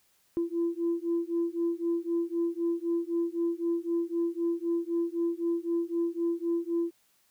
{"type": "beating tone pair", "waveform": "sine", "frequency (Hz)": [336.7, 340.6], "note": ["E4", "F4"], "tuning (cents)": [37, -43], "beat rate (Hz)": 3.9, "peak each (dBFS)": [-29, -29], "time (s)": [0.37, 6.91], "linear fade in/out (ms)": 0, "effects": ["tanh soft clip ceiling -21 dBFS", "white hiss -68 dBFS RMS until 7.3 s"]}